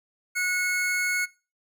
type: tone pair together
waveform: square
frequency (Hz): 1460 / 2188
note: F#6 / C#7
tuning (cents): -24 / -23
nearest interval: perfect fifth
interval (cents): 701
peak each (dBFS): -30 / -27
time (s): 0.35-1.26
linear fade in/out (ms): 20
effects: noise-tail reverb RT60 0.3 s tail -18 dB re dry